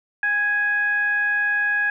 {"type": "tone with frequency modulation", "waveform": "sine", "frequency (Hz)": 1661.2, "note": "G#6", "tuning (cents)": 0, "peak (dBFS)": -18, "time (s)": [0.23, 1.9], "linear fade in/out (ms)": 2, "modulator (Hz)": 842, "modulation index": 0.36, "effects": []}